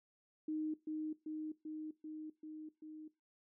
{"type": "tone with echo", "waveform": "sine", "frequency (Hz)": 310, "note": "D#4", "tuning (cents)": -6, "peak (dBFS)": -36, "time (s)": [0.48, 0.74], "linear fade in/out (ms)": 5, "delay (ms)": 390, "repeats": 6, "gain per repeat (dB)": -2, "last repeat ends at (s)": 3.08, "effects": ["noise-tail reverb RT60 0.2 s tail -17 dB re dry"]}